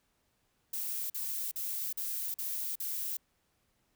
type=noise bursts; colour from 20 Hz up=violet; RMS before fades=-36 dBFS; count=6; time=0.73-3.17 s; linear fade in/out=5 ms; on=370 ms; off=44 ms; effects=pink hiss -75 dBFS RMS until 3.95 s